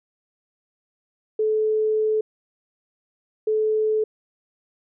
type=tone pair in turn; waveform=sine; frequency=432.9 / 432.9 Hz; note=A4 / A4; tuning=-28 / -28 cents; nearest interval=unison; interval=0 cents; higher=neither; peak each=-18 dBFS; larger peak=neither; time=1.39-2.21 / 3.47-4.04 s; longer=first; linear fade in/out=5 ms; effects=none